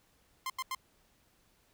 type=tone bursts; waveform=sawtooth; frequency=1046.5 Hz; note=C6; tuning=in tune; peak=-30 dBFS; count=3; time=0.46-0.749 s; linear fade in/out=2 ms; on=39 ms; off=86 ms; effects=pink hiss -69 dBFS RMS until 1.73 s